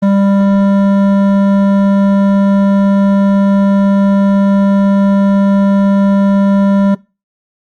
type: tone with hard clipping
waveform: sine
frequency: 198 Hz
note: G3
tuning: 18 cents sharp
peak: -9 dBFS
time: 0.02-6.95 s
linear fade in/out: 10 ms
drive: 12 dB
effects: noise-tail reverb RT60 0.3 s tail -23 dB re dry + Opus 24 kbps